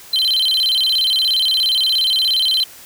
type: tone with vibrato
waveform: triangle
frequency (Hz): 3561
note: A7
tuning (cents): +20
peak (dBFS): -12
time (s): 0.13-2.64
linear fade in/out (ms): 5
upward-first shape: square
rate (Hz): 17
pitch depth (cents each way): 230
effects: white hiss -40 dBFS RMS until 2.85 s